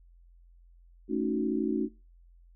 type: chord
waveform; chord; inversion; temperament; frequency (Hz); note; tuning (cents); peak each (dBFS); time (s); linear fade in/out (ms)
sine; D# half-diminished seventh; second; equal; 220 / 277.2 / 311.1 / 370; A3 / C#4 / D#4 / F#4; 0 / 0 / 0 / 0; -32; 1.08-1.89; 50
effects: noise-tail reverb RT60 0.3 s tail -23 dB re dry + added 43 Hz sine -54 dBFS peak until 2.55 s